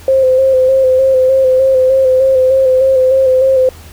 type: tone with vibrato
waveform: sine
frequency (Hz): 523.3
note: C5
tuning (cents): 0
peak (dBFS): -6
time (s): 0.08-3.69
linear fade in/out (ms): 2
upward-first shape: square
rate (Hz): 3.3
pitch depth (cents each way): 26
effects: added 81 Hz sine -35 dBFS peak until 3.92 s + pink hiss -38 dBFS RMS until 3.92 s